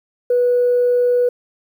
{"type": "tone", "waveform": "sine", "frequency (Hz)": 490, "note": "B4", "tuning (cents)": -14, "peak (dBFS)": -11, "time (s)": [0.3, 1.29], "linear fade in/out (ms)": 5, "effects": ["tanh soft clip ceiling -8 dBFS", "8-bit"]}